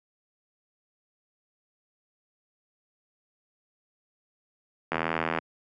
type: click train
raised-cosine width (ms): 0.5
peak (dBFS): -11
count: 39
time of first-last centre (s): 4.92-5.387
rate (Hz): 81.4
effects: high-pass 150 Hz 12 dB/octave